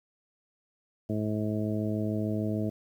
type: harmonic tone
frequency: 106.8 Hz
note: G#2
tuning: 49 cents sharp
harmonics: 1 / 2 / 3 / 4 / 5 / 6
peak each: -32 / -31 / -34 / -39 / -42 / -38 dBFS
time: 1.09-2.7 s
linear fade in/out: 10 ms
effects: 10-bit